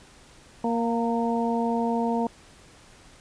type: harmonic tone with a mistuned harmonic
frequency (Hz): 233.1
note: A#3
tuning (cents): 0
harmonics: 1 / 2 / 3 / 4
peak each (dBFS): -25 / -29 / -30 / -30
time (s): 0.64-2.27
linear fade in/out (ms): 2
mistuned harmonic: 4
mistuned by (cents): -25
effects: pink hiss -52 dBFS RMS until 3.2 s + resampled to 22050 Hz